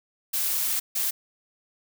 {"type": "noise bursts at uneven times", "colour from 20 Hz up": "blue", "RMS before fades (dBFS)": -26, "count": 2, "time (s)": [[0.33, 0.8], [0.95, 1.11]], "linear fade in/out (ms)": 10, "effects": []}